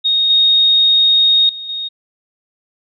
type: tone with level steps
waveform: sine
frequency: 3725 Hz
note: A#7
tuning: 2 cents flat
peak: -11 / -8 / -25 / -20 dBFS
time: 0.04-1.89 s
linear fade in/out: 20 ms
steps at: 0.3 / 1.49 / 1.69 s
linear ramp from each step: 2 ms
effects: none